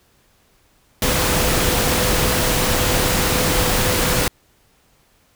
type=tone in noise; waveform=sine; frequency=501 Hz; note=B4; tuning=25 cents sharp; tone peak=-26 dBFS; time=1.02-4.28 s; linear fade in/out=2 ms; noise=pink; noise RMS=-18 dBFS; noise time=1.02-4.28 s; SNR=-11 dB; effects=pink hiss -58 dBFS RMS until 5.35 s